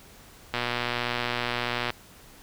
click train, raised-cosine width 0.3 ms, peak -11 dBFS, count 166, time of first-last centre 0.54-1.904 s, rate 121 Hz, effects pink hiss -51 dBFS RMS until 2.42 s

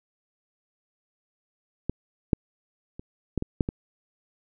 clicks, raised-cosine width 3 ms, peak -13 / -6 / -25 / -12 / -16 / -8 / -15 dBFS, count 7, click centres 1.896 / 2.332 / 2.995 / 3.377 / 3.424 / 3.608 / 3.689 s, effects none

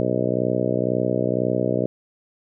harmonic tone, 62 Hz, B1, 7 cents sharp, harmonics 2 / 3 / 4 / 5 / 6 / 7 / 8 / 9 / 10, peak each -28 / -28 / -28 / -28 / -28 / -28 / -28 / -28 / -28 dBFS, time 0-1.86 s, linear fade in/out 0 ms, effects none

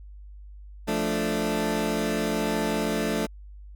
20% pulse chord, D minor, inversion first, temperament equal, 174.61 / 220 / 293.7 Hz, F3 / A3 / D4, 0 / 0 / 0 cents, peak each -26 / -22 / -25 dBFS, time 0.87-3.27 s, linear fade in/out 20 ms, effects added 50 Hz sine -41 dBFS peak until 3.75 s

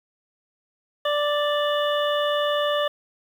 harmonic tone, 587.3 Hz, D5, in tune, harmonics 1 / 2 / 3 / 5 / 6, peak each -22 / -27 / -31 / -31 / -32 dBFS, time 1.05-2.88 s, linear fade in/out 5 ms, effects 8-bit

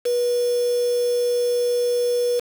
sine tone with quantisation, 485.5 Hz, B4, 30 cents flat, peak -18 dBFS, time 0.05-2.4 s, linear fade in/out 10 ms, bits 5, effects none

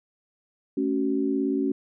sine chord, F# minor, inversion first, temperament equal with one note detuned, 220 / 277.2 / 375.8 Hz, A3 / C#4 / F#4, 0 / 0 / +27 cents, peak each -30 / -24 / -28 dBFS, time 0.77-1.72 s, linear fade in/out 5 ms, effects none

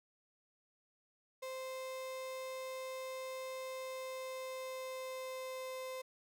35% pulse tone with pitch glide, 521 to 517.7 Hz, C5 to C5, -7 to -18 cents, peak -40 dBFS, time 1.42-6.02 s, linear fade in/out 10 ms, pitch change -11 cents, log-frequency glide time 3.64-5.74 s, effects none

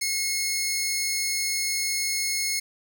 15% pulse tone pair together, 2163 / 5259 Hz, C#7 / E8, -43 / -5 cents, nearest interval octave + minor third, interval 1538 cents, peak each -19 / -26 dBFS, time 0.01-2.6 s, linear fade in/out 10 ms, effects none

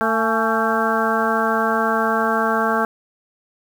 harmonic tone with a mistuned harmonic, 224.5 Hz, A3, 35 cents sharp, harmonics 1 / 2 / 3 / 4 / 5 / 6 / 7, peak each -24 / -24 / -24 / -24 / -24 / -24 / -24 dBFS, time 0.01-2.85 s, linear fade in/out 0 ms, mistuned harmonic 4, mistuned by -75 cents, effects 7-bit

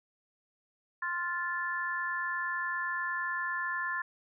harmonic tone, 349.2 Hz, F4, in tune, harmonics 3 / 4 / 5, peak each -36 / -39 / -33 dBFS, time 1.02-4.02 s, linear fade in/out 5 ms, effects none

